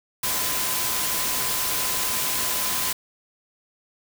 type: tone in noise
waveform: sine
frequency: 1019 Hz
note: C6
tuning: 46 cents flat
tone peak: -36 dBFS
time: 0.23-2.93 s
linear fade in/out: 5 ms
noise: white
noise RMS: -25 dBFS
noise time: 0.23-2.93 s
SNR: -14 dB
effects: none